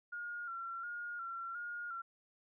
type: tone with vibrato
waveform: sine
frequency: 1394 Hz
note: F6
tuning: 4 cents flat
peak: -40 dBFS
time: 0.12-2.02 s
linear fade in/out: 10 ms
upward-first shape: square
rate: 1.4 Hz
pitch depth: 40 cents each way
effects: none